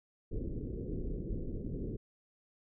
pink low-pass noise, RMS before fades -38 dBFS, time 0.31-1.97 s, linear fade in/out 10 ms, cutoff 460 Hz, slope 48 dB/octave, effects none

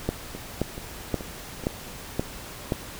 two click trains, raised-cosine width 2 ms, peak -22 / -10 dBFS, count 4 / 6, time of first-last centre 0.35-1.638 / 0.09-2.722 s, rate 2.33 / 1.9 Hz, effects pink hiss -40 dBFS RMS until 2.99 s

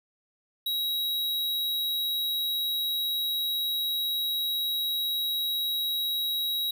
square tone, 3846 Hz, B7, 47 cents flat, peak -27 dBFS, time 0.66-6.71 s, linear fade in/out 5 ms, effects none

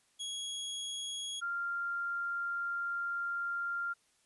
sawtooth / sine tone pair in turn, 3323 / 1391.9 Hz, G#7 / F6, 0 / -6 cents, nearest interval octave + minor third, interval 1506 cents, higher first, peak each -34 / -33 dBFS, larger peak second, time 0.19-1.41 / 1.41-3.94 s, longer second, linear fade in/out 20 ms, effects white hiss -71 dBFS RMS until 4.25 s + resampled to 24000 Hz

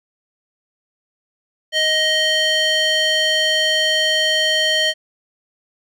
square tone with band-pass filter, 625 Hz, D#5, 8 cents sharp, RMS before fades -17 dBFS, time 1.72-4.94 s, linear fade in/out 50 ms, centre 3100 Hz, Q 1.8, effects none

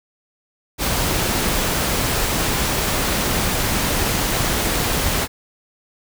pink noise, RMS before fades -20 dBFS, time 0.78-5.28 s, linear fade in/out 50 ms, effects none

